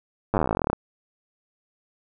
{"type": "slowing click train", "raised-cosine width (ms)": 1, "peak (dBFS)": -8, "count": 23, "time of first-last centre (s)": [0.34, 0.731], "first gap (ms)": 9, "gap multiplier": 1.06, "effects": []}